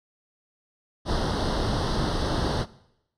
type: noise with comb filter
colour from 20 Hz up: pink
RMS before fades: -25 dBFS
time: 1.05-2.66 s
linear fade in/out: 50 ms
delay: 0.21 ms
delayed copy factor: +0.9
effects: noise-tail reverb RT60 0.8 s tail -19 dB re dry + low-pass 4000 Hz 12 dB/octave